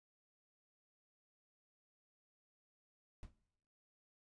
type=noise with exponential decay; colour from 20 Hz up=brown; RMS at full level=-45 dBFS; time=3.23-3.35 s; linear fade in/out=0 ms; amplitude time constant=25 ms; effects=noise-tail reverb RT60 0.8 s tail -18 dB re dry + resampled to 22050 Hz